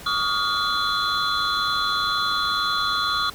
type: tone cluster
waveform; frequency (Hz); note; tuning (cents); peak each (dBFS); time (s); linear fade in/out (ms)
sine; 1133 / 1235 / 1411 / 3429 / 4068; C#6 / D#6 / F6 / A7 / C8; +37 / -13 / +17 / -45 / -50; -26; 0.06-3.3; 5
effects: tanh soft clip ceiling -14 dBFS + pink hiss -41 dBFS RMS until 3.34 s